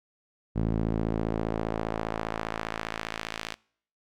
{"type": "tone with band-pass filter sweep", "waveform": "sawtooth", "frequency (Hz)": 55, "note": "A1", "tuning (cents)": 0, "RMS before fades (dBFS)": -31, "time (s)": [0.55, 3.55], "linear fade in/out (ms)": 20, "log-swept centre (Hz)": [190, 3200], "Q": 0.78, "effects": ["noise-tail reverb RT60 0.6 s tail -26 dB re dry"]}